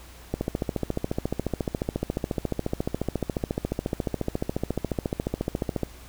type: click train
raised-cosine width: 2 ms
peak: -12 dBFS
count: 79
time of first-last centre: 0.34-5.833 s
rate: 14.2 Hz
effects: added 60 Hz sine -46 dBFS peak until 6.08 s + pink hiss -49 dBFS RMS until 6.08 s